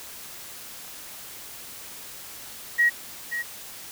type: tone with echo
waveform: sine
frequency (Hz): 1900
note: A#6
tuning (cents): +33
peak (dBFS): -16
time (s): 2.78-2.9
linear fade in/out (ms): 20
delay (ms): 530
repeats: 1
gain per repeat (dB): -10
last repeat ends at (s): 3.43
effects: white hiss -41 dBFS RMS until 3.91 s